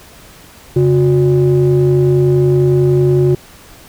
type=ring-modulated tone; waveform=triangle; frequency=112.3 Hz; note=A2; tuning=36 cents sharp; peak=-3 dBFS; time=0.76-3.35 s; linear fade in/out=5 ms; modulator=250 Hz; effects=pink hiss -40 dBFS RMS until 3.88 s